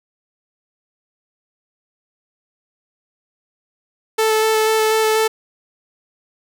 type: tone with vibrato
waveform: sawtooth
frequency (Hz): 438.1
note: A4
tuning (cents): -7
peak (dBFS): -10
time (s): 4.18-5.28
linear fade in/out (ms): 10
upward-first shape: square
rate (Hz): 4.1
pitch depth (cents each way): 9
effects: none